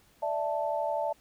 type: chord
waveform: sine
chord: D suspended second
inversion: none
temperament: equal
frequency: 587.3 / 659.3 / 880 Hz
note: D5 / E5 / A5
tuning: 0 / 0 / 0 cents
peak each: -32 dBFS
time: 0.22-1.13 s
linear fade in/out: 10 ms
effects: pink hiss -63 dBFS RMS until 1.2 s